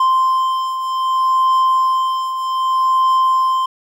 triangle beating tone pair, 1043 / 1043.64 Hz, C6 / C6, -6 / -5 cents, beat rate 0.64 Hz, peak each -19 / -12 dBFS, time 0-3.66 s, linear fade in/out 5 ms, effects none

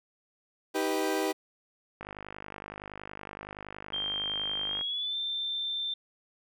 30% pulse chord, Eb augmented, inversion none, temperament equal with one note detuned, 314.2 / 392 / 493.9 Hz, Eb4 / G4 / B4, +17 / 0 / 0 cents, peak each -29 / -28 / -31 dBFS, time 0.74-1.33 s, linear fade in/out 20 ms
click train, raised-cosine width 0.5 ms, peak -25 dBFS, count 143, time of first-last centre 2.01-4.811 s, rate 50.7 Hz
sine tone with pitch glide, 3177 to 3566 Hz, G7 to A7, +23 to +22 cents, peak -30 dBFS, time 3.93-5.94 s, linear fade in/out 5 ms, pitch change +199 cents, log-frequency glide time 4.66-5.16 s
effects none

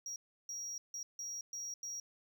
triangle tone bursts at uneven times, 5680 Hz, F8, 28 cents sharp, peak -39 dBFS, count 6, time 0.06-0.16 / 0.49-0.78 / 0.94-1.03 / 1.19-1.41 / 1.53-1.74 / 1.83-2 s, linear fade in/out 2 ms, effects none

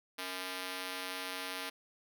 5% pulse ring-modulated tone, 370 Hz, F#4, in tune, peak -24 dBFS, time 0.18-1.7 s, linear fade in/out 10 ms, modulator 93.6 Hz, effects none

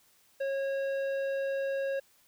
sine tone with tanh clipping, 546 Hz, C#5, 26 cents flat, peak -31 dBFS, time 0.4-2 s, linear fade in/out 10 ms, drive 11 dB, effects white hiss -65 dBFS RMS until 2.27 s

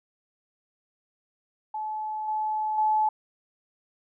sine tone with level steps, 861 Hz, A5, 38 cents flat, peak -29 / -25 / -20 dBFS, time 1.74-3.09 s, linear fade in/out 5 ms, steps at 2.28 / 2.78 s, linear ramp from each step 2 ms, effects none

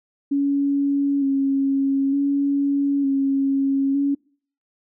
sine tone with vibrato, 277.2 Hz, C#4, in tune, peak -17 dBFS, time 0.31-4.15 s, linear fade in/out 10 ms, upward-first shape square, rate 0.55 Hz, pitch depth 23 cents each way, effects noise-tail reverb RT60 0.5 s tail -26 dB re dry

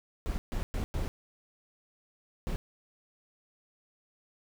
brown noise bursts at uneven times, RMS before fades -32 dBFS, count 5, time 0.26-0.38 / 0.52-0.63 / 0.74-0.84 / 0.94-1.08 / 2.47-2.56 s, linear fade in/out 0 ms, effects none

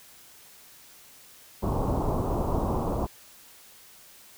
pink low-pass noise, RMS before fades -27 dBFS, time 1.62-3.07 s, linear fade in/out 20 ms, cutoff 1100 Hz, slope 48 dB/octave, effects white hiss -52 dBFS RMS until 4.37 s

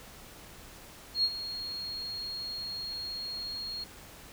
sine tone with ADSR envelope, 4281 Hz, C8, 39 cents sharp, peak -22 dBFS, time 1.14-3.84 s, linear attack 96 ms, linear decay 55 ms, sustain -13 dB, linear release 4 ms, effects pink hiss -50 dBFS RMS until 4.32 s

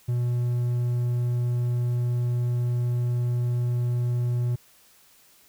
triangle tone, 121.5 Hz, B2, 28 cents flat, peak -20 dBFS, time 0.08-4.56 s, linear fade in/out 10 ms, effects white hiss -57 dBFS RMS until 5.48 s

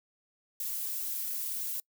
violet noise with flanger, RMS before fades -35 dBFS, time 0.6-1.8 s, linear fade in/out 2 ms, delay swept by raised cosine 1.6 to 4.2 ms, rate 2.6 Hz, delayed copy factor -0.9, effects noise-tail reverb RT60 0.1 s tail -26 dB re dry

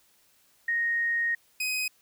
sine / sawtooth tone pair in turn, 1864.7 / 2511 Hz, A#6 / D#7, 0 / +15 cents, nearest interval perfect fourth, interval 515 cents, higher second, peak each -24 dBFS, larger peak neither, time 0.68-1.35 / 1.6-1.88 s, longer first, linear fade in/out 5 ms, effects white hiss -64 dBFS RMS until 2.01 s

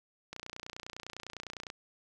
click train, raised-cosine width 0.2 ms, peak -24 dBFS, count 42, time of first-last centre 0.33-1.701 s, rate 29.9 Hz, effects none

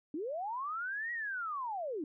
sine linear two-way sweep, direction up then down, 277.2 to 1929 to 277.2 Hz, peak -35 dBFS, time 0.14-2.04 s, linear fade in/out 2 ms, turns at 1.12 s, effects none

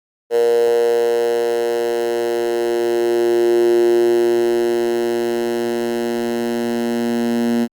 10% pulse tone with high-pass filter sweep, 117.9 Hz, A#2, 20 cents sharp, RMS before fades -17 dBFS, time 0.3-7.68 s, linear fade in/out 50 ms, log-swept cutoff 480 to 250 Hz, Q 8.7, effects Opus 32 kbps

